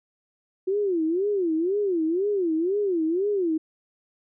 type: tone with vibrato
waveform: sine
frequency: 362.3 Hz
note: F#4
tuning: 36 cents flat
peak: -21 dBFS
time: 0.67-3.58 s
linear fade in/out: 10 ms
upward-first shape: sine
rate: 2 Hz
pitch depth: 240 cents each way
effects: none